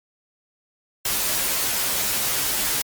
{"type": "noise with comb filter", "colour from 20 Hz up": "white", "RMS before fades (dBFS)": -23, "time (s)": [1.05, 2.82], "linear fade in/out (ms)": 5, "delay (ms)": 12, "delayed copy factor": -0.95, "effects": ["MP3 96 kbps"]}